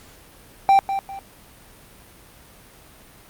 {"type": "tone with echo", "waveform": "triangle", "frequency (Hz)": 784, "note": "G5", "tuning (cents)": 0, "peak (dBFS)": -9, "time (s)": [0.69, 0.79], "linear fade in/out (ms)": 0, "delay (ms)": 200, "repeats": 2, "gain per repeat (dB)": -10, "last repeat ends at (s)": 1.19, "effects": ["pink hiss -48 dBFS RMS until 3.29 s", "Opus 48 kbps"]}